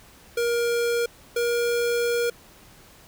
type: tone pair in turn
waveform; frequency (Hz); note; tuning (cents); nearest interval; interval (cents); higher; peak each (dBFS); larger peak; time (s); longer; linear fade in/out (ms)
square; 472.1 / 474.7; A#4 / A#4; +22 / +31; unison; 9; second; -22; neither; 0.37-1.06 / 1.36-2.3; second; 5
effects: pink hiss -51 dBFS RMS until 3.07 s